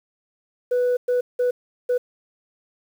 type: tone bursts at uneven times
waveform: sine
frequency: 493.9 Hz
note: B4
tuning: in tune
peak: -15 dBFS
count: 4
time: 0.71-0.97 / 1.08-1.21 / 1.39-1.51 / 1.89-1.98 s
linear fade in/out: 10 ms
effects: tanh soft clip ceiling -16 dBFS + 8-bit